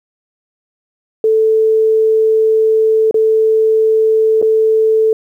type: tone with dropouts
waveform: sine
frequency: 440 Hz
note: A4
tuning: in tune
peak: -8 dBFS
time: 1.24-5.13 s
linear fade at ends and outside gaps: 2 ms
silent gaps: 3.111-3.143 / 4.416-4.425 s
effects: 8-bit